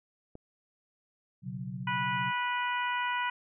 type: click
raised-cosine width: 2 ms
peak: -32 dBFS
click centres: 0.354 s
type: chord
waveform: sine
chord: B suspended second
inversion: none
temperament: equal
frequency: 123.47 / 138.59 / 185 Hz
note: B2 / C#3 / F#3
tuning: 0 / 0 / 0 cents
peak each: -40 / -40 / -39 dBFS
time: 1.42-2.33 s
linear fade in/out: 50 ms
type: harmonic tone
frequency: 490.5 Hz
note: B4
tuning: 12 cents flat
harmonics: 2 / 3 / 4 / 5 / 6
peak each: -31 / -35 / -37 / -39 / -41 dBFS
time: 1.87-3.3 s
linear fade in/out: 5 ms
effects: none